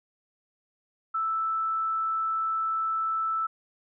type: tone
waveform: sine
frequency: 1318.5 Hz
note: E6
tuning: in tune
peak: -25 dBFS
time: 1.14-3.47 s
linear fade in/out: 10 ms
effects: none